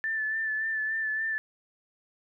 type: tone with vibrato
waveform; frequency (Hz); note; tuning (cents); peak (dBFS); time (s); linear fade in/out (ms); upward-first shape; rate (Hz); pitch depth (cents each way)
sine; 1760; A6; 0; -27; 0.04-1.38; 0; sine; 3.5; 29
effects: none